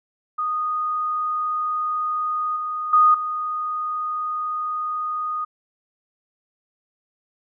sine tone with level steps, 1237 Hz, D#6, 10 cents flat, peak -21 / -24 / -11 / -23 dBFS, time 0.38-5.45 s, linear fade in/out 10 ms, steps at 2.56 / 2.93 / 3.14 s, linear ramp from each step 5 ms, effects none

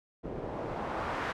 white noise with low-pass filter sweep, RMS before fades -36 dBFS, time 0.23-1.33 s, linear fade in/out 20 ms, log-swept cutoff 410 to 1500 Hz, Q 1.2, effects none

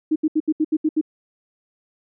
sine tone bursts, 311.1 Hz, D#4, in tune, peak -15 dBFS, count 8, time 0.11-1.013 s, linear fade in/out 10 ms, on 49 ms, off 73 ms, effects none

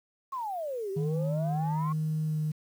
sine exponential two-way sweep, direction down then up, 1108.7 to 379.4 to 1108.7 Hz, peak -31 dBFS, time 0.32-1.93 s, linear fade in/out 10 ms, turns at 0.91 s
sine tone with pitch glide, 155.8 to 153.74 Hz, D#3 to D#3, +3 to -20 cents, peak -26 dBFS, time 0.96-2.52 s, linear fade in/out 10 ms, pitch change -23 cents, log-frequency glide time 2.25-2.39 s
effects tanh soft clip ceiling -22 dBFS + 9-bit

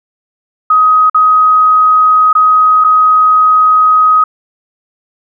sine tone with dropouts, 1259 Hz, D#6, 20 cents sharp, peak -4 dBFS, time 0.7-4.24 s, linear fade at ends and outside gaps 5 ms, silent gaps 1.098-1.145 / 2.33-2.351 / 2.841-2.845 s, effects none

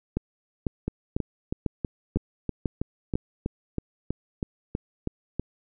two click trains, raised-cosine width 3 ms, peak -14 / -12 dBFS, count 15 / 7, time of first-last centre 0.88-5.396 / 0.17-3.155 s, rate 3.1 / 2.01 Hz, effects none

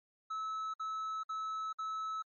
triangle tone bursts, 1300 Hz, E6, 24 cents flat, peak -34 dBFS, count 4, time 0.3-2.225 s, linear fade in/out 10 ms, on 440 ms, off 55 ms, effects MP3 32 kbps

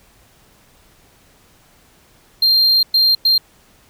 triangle tone bursts at uneven times, 4186 Hz, C8, in tune, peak -9 dBFS, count 3, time 2.42-2.83 / 2.94-3.15 / 3.25-3.38 s, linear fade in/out 5 ms, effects pink hiss -52 dBFS RMS until 3.89 s

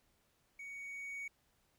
triangle tone with level ramp, 2239 Hz, C#7, 17 cents sharp, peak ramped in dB -44 to -39 dBFS, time 0.59-1.28 s, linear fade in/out 5 ms, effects pink hiss -75 dBFS RMS until 1.78 s

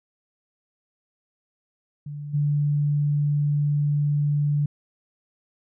sine tone with level steps, 146.2 Hz, D3, 7 cents flat, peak -31 / -19 dBFS, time 2.06-4.66 s, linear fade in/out 5 ms, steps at 2.33 s, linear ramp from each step 20 ms, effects none

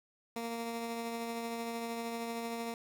15% pulse tone with tremolo, 231.7 Hz, A#3, 10 cents flat, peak -29 dBFS, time 0.36-2.74 s, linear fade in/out 2 ms, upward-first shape triangle, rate 13 Hz, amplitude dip 30%, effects 11-bit

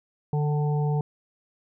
harmonic tone with a mistuned harmonic, 147.6 Hz, D3, 9 cents sharp, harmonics 1 / 3 / 5 / 6, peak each -22 / -32 / -36 / -38 dBFS, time 0.33-1.01 s, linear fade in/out 2 ms, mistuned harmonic 5, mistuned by +32 cents, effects none

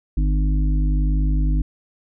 harmonic tone, 50.7 Hz, G#1, 41 cents flat, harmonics 1 / 3 / 5 / 6, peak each -16 / -26 / -30 / -32 dBFS, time 0.17-1.62 s, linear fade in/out 5 ms, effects none

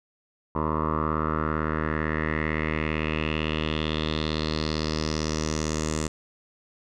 10% pulse tone with low-pass filter sweep, 77.78 Hz, D#2, in tune, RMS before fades -27 dBFS, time 0.55-6.08 s, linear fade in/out 5 ms, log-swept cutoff 1000 to 7500 Hz, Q 4.4, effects none

